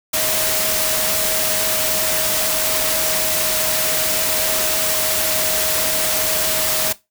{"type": "tone in noise", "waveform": "sine", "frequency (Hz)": 631, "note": "D#5", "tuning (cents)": 24, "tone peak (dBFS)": -27, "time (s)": [0.13, 6.93], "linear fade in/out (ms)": 10, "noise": "white", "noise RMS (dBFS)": -19, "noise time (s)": [0.13, 6.93], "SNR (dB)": -11, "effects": ["noise-tail reverb RT60 0.2 s tail -17 dB re dry"]}